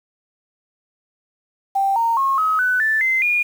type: tone with pitch steps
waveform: sine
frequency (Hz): 784 / 921.6 / 1083.4 / 1273.6 / 1497.2 / 1760 / 2069 / 2432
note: G5 / A#5 / C#6 / D#6 / F#6 / A6 / C7 / D#7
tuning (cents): 0 / -20 / -40 / +40 / +20 / 0 / -20 / -40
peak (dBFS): -15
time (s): 1.75-3.43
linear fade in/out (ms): 10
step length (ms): 210
effects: 7-bit